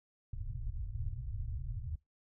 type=low-pass noise; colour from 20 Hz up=pink; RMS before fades=-39 dBFS; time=0.33-1.96 s; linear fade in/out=5 ms; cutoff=130 Hz; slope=96 dB/octave; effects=noise-tail reverb RT60 0.2 s tail -23 dB re dry